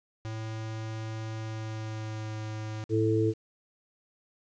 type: tone with pitch glide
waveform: square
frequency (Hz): 110.5 to 108.48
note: A2 to A2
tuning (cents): +8 to -24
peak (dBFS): -34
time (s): 0.25-2.84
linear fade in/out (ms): 0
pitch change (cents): -32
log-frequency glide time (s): 1.35-2.37
type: harmonic tone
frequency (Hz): 109.9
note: A2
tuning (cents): -2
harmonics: 1 / 3 / 4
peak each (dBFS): -27 / -27 / -27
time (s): 2.89-3.34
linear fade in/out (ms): 50
effects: resampled to 16000 Hz + 9-bit